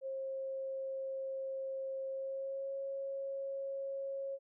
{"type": "tone with pitch glide", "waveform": "sine", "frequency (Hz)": [535, 546.2], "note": ["C5", "C#5"], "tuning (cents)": [38, -26], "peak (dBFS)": -37, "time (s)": [0.01, 4.39], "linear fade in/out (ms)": 50, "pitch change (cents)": 36, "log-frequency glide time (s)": [2.09, 2.74], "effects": []}